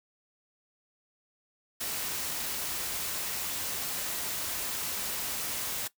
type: noise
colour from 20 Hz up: white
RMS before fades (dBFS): -34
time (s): 1.8-5.88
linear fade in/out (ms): 10
effects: noise-tail reverb RT60 0.1 s tail -17 dB re dry